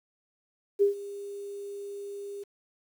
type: tone with ADSR envelope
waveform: sine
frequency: 402.8 Hz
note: G4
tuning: 47 cents sharp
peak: -17 dBFS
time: 0.79-2.44 s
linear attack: 29 ms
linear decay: 120 ms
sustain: -19 dB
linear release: 13 ms
effects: 9-bit